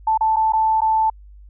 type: tone with dropouts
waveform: sine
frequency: 880 Hz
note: A5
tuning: in tune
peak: -14 dBFS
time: 0.07-1.1 s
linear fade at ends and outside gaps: 5 ms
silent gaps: 0.176-0.208 / 0.361-0.366 / 0.523-0.533 / 0.807-0.817 s
effects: added 50 Hz sine -40 dBFS peak until 1.49 s